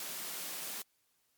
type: high-pass noise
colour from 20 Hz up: white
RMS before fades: -41 dBFS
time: 0-0.82 s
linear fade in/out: 2 ms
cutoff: 150 Hz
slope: 48 dB/octave
effects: white hiss -75 dBFS RMS until 1.37 s + MP3 96 kbps